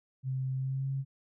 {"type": "tone with pitch glide", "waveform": "sine", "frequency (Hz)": [131.4, 135.56], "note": ["C3", "C#3"], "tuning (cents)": [8, -38], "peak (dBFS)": -30, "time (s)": [0.23, 1.05], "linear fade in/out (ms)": 50, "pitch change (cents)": 54, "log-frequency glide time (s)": [0.55, 0.89], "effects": []}